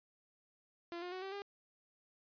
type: tone with pitch steps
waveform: sawtooth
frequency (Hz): 343 / 356.9 / 371.5 / 386.6 / 402.3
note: F4 / F4 / F#4 / G4 / G4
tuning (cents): -31 / +38 / +7 / -24 / +45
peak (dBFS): -38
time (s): 0.92-1.42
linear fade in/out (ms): 0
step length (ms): 100
effects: resampled to 11025 Hz